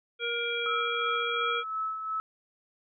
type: harmonic tone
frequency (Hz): 471.5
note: A#4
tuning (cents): +20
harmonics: 1 / 3 / 5 / 7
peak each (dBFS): -34 / -34 / -34 / -34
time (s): 0.19-1.64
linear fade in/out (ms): 50
type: tone with tremolo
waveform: sine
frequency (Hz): 1300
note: E6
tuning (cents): -24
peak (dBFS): -28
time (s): 0.66-2.2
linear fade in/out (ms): 0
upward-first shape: sine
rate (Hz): 2.8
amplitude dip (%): 50
effects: none